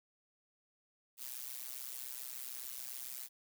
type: noise with amplitude modulation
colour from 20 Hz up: blue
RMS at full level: -41 dBFS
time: 1.17-3.29 s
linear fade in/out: 50 ms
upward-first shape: sine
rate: 127 Hz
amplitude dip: 100%
effects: none